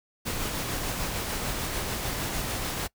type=noise with tremolo; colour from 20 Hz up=pink; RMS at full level=-30 dBFS; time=0.25-2.88 s; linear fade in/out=20 ms; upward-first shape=sine; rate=6.7 Hz; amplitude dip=25%; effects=noise-tail reverb RT60 0.1 s tail -23 dB re dry